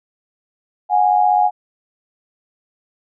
sine tone pair together, 730.3 / 826 Hz, F#5 / G#5, -23 / -10 cents, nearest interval major second, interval 213 cents, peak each -14 dBFS, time 0.89-1.51 s, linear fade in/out 50 ms, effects none

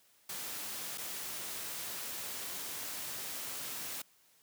white noise with dropouts, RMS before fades -41 dBFS, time 0.29-4.02 s, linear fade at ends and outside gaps 5 ms, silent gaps 0.976-0.98 s, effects white hiss -67 dBFS RMS until 4.42 s + high-pass 100 Hz 12 dB/octave

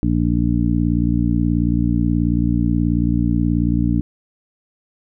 harmonic tone, 58.5 Hz, A#1, 7 cents sharp, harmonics 1 / 2 / 3 / 4 / 5, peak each -21 / -21 / -21 / -21 / -21 dBFS, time 0.03-4.01 s, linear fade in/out 0 ms, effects none

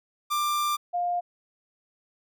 45% pulse / sine tone pair in turn, 1186 / 705.2 Hz, D6 / F5, +17 / +17 cents, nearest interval major sixth, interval 900 cents, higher first, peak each -24 dBFS, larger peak neither, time 0.3-0.77 / 0.93-1.21 s, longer first, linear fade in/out 20 ms, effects none

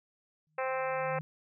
sine tone with exponential growth, 154.2 Hz, D#3, 15 cents flat, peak -35 dBFS, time 0.47-1.21 s, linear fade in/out 0 ms, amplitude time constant 160 ms
harmonic tone, 261.6 Hz, C4, in tune, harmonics 2 / 3 / 4 / 5 / 6 / 7 / 8 / 9 / 10, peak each -33 / -37 / -39 / -41 / -43 / -44 / -45 / -46 / -47 dBFS, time 0.58-1.19 s, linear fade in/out 5 ms
effects none

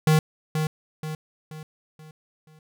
square tone with echo, 155.56 Hz, D#3, in tune, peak -16 dBFS, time 0.07-0.19 s, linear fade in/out 2 ms, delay 480 ms, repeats 5, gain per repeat -7 dB, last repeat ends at 2.59 s, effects none

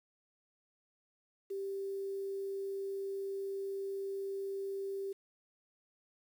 sine tone with quantisation, 392 Hz, G4, in tune, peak -36 dBFS, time 1.5-5.13 s, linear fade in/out 10 ms, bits 10, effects none

